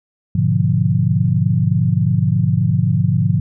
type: chord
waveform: sine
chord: G# diminished seventh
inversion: none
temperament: equal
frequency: 103.83 / 123.47 / 146.83 / 174.61 Hz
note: G#2 / B2 / D3 / F3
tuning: 0 / 0 / 0 / 0 cents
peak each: -18 dBFS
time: 0.35-3.4 s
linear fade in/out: 5 ms
effects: none